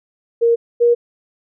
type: tone pair in turn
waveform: sine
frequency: 466.2 / 475.2 Hz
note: A#4 / A#4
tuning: 0 / +33 cents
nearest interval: unison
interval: 33 cents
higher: second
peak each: -10 / -9 dBFS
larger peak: second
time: 0.41-0.56 / 0.8-0.95 s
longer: neither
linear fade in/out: 20 ms
effects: none